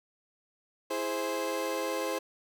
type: chord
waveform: 30% pulse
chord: E augmented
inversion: none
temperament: equal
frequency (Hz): 329.6 / 415.3 / 523.3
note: E4 / G#4 / B#4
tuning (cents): 0 / 0 / 0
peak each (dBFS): -34 / -34 / -30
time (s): 0.9-2.19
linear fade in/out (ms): 10
effects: none